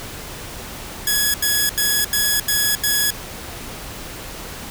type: tone bursts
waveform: 5% pulse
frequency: 1683 Hz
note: G#6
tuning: 23 cents sharp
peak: -5 dBFS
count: 6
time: 1.07-3.105 s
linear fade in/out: 2 ms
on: 270 ms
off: 83 ms
effects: pink hiss -33 dBFS RMS until 4.7 s